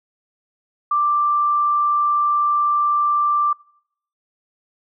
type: tone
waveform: sine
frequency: 1178 Hz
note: D6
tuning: 5 cents sharp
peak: -15 dBFS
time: 0.91-3.53 s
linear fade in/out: 5 ms
effects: noise-tail reverb RT60 0.7 s tail -25 dB re dry